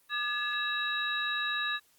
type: tone cluster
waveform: sine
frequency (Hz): 1207 / 1700 / 2660 / 3836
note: D6 / G#6 / E7 / A#7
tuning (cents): +47 / +40 / +15 / +49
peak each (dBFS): -37 / -32 / -40 / -34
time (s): 0.09-1.8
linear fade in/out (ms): 50
effects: white hiss -66 dBFS RMS until 1.98 s + Opus 32 kbps